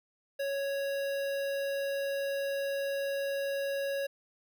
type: tone with notch filter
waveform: square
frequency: 554.4 Hz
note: C#5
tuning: in tune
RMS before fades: -33 dBFS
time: 0.39-4.07 s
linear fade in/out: 10 ms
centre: 7400 Hz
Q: 1.3
effects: none